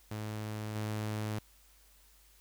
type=tone with level steps; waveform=sawtooth; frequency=107.2 Hz; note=A2; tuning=45 cents flat; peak=-33 / -30 dBFS; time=0.11-1.39 s; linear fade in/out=5 ms; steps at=0.75 s; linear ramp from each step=10 ms; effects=added 50 Hz sine -63 dBFS peak until 2.4 s + white hiss -64 dBFS RMS until 2.4 s